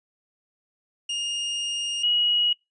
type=tone pair in turn; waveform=40% pulse / sine; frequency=2838 / 2903 Hz; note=F7 / F#7; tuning=+27 / -34 cents; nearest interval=unison; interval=39 cents; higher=second; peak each=-25 / -19 dBFS; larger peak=second; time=1.09-2.03 / 2.03-2.53 s; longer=first; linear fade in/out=5 ms; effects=noise-tail reverb RT60 0.2 s tail -25 dB re dry + resampled to 22050 Hz